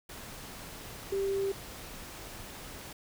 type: tone in noise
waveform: sine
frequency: 392 Hz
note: G4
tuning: in tune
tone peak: -28 dBFS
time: 1.12-1.52 s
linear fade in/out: 5 ms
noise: pink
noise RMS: -45 dBFS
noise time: 0.09-2.93 s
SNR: +14 dB
effects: none